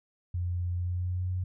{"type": "tone with pitch glide", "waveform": "sine", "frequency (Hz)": [88.4, 91.41], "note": ["F2", "F#2"], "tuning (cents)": [22, -20], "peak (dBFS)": -28, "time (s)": [0.34, 1.44], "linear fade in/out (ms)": 5, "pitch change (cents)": 58, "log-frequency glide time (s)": [0.76, 1.31], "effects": []}